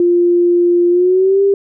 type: tone with pitch glide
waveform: sine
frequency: 349.2 to 396.5 Hz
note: F4 to G4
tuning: 0 to +20 cents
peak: -8 dBFS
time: 0-1.54 s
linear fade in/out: 2 ms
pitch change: +220 cents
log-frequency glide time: 0.9-1.42 s
effects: none